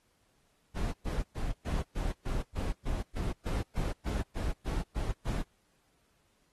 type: noise bursts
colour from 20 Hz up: brown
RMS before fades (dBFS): -32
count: 16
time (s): 0.75-5.43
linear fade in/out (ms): 20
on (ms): 180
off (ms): 120
effects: pink hiss -72 dBFS RMS until 6.52 s + AAC 32 kbps